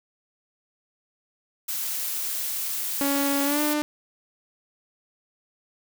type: noise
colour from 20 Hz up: blue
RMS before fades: -29 dBFS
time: 1.68-3.74 s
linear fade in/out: 10 ms
type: tone with pitch glide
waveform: sawtooth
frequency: 280.3 to 298.7 Hz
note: C#4 to D4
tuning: +19 to +29 cents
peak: -19 dBFS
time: 3.01-3.82 s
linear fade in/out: 0 ms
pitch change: +110 cents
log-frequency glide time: 3.44-3.61 s
effects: none